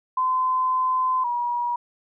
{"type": "tone pair in turn", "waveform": "sine", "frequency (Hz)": [1026, 961.4], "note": ["C6", "B5"], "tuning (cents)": [-34, -47], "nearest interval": "minor second", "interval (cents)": 113, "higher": "first", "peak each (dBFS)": [-19, -22], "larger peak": "first", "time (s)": [[0.17, 1.24], [1.24, 1.76]], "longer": "first", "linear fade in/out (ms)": 5, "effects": []}